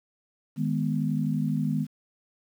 sine chord, G# minor, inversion second, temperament equal, 155.56 / 207.7 / 246.9 Hz, D#3 / G#3 / B3, 0 / 0 / 0 cents, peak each -27 / -29 / -29 dBFS, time 0.56-1.87 s, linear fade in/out 50 ms, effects 9-bit

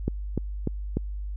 click train, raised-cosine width 3 ms, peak -12 dBFS, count 4, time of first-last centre 0.08-0.97 s, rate 3.37 Hz, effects added 50 Hz sine -30 dBFS peak until 1.36 s

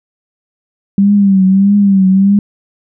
sine tone with vibrato, 196 Hz, G3, in tune, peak -5 dBFS, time 0.98-2.39 s, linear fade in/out 2 ms, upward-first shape triangle, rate 1.6 Hz, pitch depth 83 cents each way, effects none

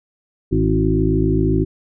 harmonic tone with a mistuned harmonic, 53.2 Hz, G#1, 42 cents sharp, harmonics 1 / 2 / 3 / 5 / 6 / 7, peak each -21 / -21 / -21 / -21 / -21 / -21 dBFS, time 0.51-1.65 s, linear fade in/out 20 ms, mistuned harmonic 6, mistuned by +30 cents, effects none

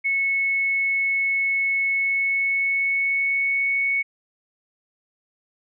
sine tone with pitch glide, 2200 to 2217 Hz, C#7 to C#7, -14 to 0 cents, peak -19 dBFS, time 0.04-4.03 s, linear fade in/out 20 ms, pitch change +14 cents, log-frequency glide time 1.92-3.69 s, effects none

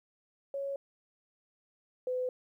sine tone pair in turn, 554.4 / 505.3 Hz, C#5 / B4, 0 / +40 cents, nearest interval major second, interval 160 cents, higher first, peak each -33 / -30 dBFS, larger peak second, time 0.54-0.76 / 2.07-2.29 s, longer neither, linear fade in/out 2 ms, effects 12-bit

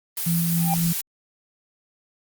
blue noise, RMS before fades -27 dBFS, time 0.17-1.01 s, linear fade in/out 2 ms
sine tone with tremolo, 168.3 Hz, E3, 36 cents sharp, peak -19 dBFS, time 0.26-0.93 s, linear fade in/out 10 ms, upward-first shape sine, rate 3.6 Hz, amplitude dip 25%
triangle tone with exponential growth, 792 Hz, G5, 18 cents sharp, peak -17 dBFS, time 0.53-0.74 s, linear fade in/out 2 ms, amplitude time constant 44 ms
effects Opus 32 kbps

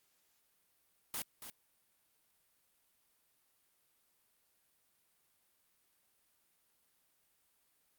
white noise with echo, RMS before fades -39 dBFS, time 1.14-1.22 s, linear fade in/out 2 ms, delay 280 ms, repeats 1, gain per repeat -9 dB, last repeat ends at 1.5 s, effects white hiss -75 dBFS RMS until 7.98 s + Opus 48 kbps

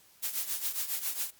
blue noise with tremolo, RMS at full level -30 dBFS, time 0.22-1.31 s, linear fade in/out 20 ms, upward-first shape triangle, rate 7.3 Hz, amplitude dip 80%, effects white hiss -61 dBFS RMS until 1.39 s + Opus 48 kbps

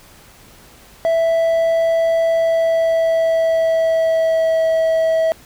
triangle tone with pitch glide, 659.3 to 648 Hz, E5 to E5, 0 to -30 cents, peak -11 dBFS, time 1.05-5.32 s, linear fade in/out 0 ms, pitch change -30 cents, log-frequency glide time 2.29-4.63 s, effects pink hiss -45 dBFS RMS until 5.45 s

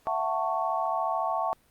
sine chord, F# minor seventh, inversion third, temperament just, 666 / 740 / 888 / 1110 Hz, E5 / F#5 / A5 / C#6, +18 / 0 / +16 / +2 cents, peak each -31 dBFS, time 0.07-1.53 s, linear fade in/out 0 ms, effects pink hiss -64 dBFS RMS until 1.7 s + Opus 48 kbps

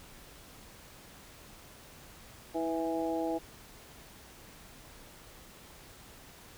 harmonic tone with a mistuned harmonic, 164.8 Hz, E3, in tune, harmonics 2 / 3 / 4 / 5, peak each -33 / -37 / -36 / -38 dBFS, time 2.54-3.39 s, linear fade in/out 20 ms, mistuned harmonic 2, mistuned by -23 cents, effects pink hiss -53 dBFS RMS until 6.57 s

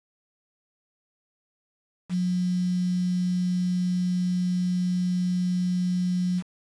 sine tone with quantisation, 180.3 Hz, F#3, 45 cents flat, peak -22 dBFS, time 2.09-6.43 s, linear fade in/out 50 ms, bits 7, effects resampled to 22050 Hz

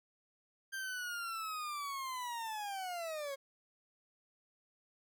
40% pulse linear sweep, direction down, 1587 to 539 Hz, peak -38 dBFS, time 0.72-3.36 s, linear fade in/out 20 ms, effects none

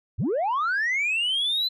sine linear sweep, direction up, 65.41 to 4077 Hz, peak -20 dBFS, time 0.18-1.69 s, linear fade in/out 20 ms, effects tanh soft clip ceiling -20 dBFS

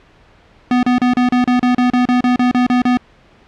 square tone bursts, 247.9 Hz, B3, 7 cents sharp, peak -11 dBFS, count 15, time 0.71-2.972 s, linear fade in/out 2 ms, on 120 ms, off 33 ms, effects pink hiss -48 dBFS RMS until 3.47 s + low-pass 3000 Hz 12 dB/octave

